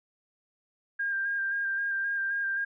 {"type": "tone with vibrato", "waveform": "sine", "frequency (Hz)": 1601, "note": "G6", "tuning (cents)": 36, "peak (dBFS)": -27, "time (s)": [0.99, 2.65], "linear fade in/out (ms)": 10, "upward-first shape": "square", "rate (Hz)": 3.8, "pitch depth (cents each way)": 19, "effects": []}